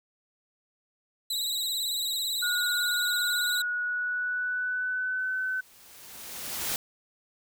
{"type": "tone with vibrato", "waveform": "sawtooth", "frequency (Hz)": 3909, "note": "B7", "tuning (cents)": -19, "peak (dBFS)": -25, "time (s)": [1.3, 3.62], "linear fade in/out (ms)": 5, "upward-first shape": "sine", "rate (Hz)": 18, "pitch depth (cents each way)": 60}
{"type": "tone with pitch glide", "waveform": "sine", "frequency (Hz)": [1444, 1517.5], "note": ["F#6", "F#6"], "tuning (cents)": [-43, 43], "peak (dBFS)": -27, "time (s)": [2.42, 5.61], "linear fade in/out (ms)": 10, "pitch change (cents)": 86, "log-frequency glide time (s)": [3.32, 5.34]}
{"type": "noise with exponential growth", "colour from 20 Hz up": "white", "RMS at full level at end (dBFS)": -29, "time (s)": [5.19, 6.76], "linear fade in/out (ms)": 1, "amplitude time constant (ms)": 340}
{"effects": []}